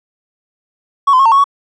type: tone with pitch steps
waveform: triangle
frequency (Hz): 1115 / 1024 / 1086 / 907 / 1102 / 1120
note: C#6 / C6 / C#6 / A#5 / C#6 / C#6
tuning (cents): +10 / -38 / -36 / -48 / -11 / +18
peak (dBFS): -3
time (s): 1.07-1.442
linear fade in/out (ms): 10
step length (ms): 62
effects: tanh soft clip ceiling -2 dBFS + resampled to 22050 Hz